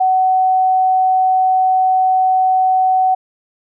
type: tone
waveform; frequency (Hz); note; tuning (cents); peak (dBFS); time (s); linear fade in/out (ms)
sine; 750; F#5; +23; -10; 0-3.15; 10
effects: none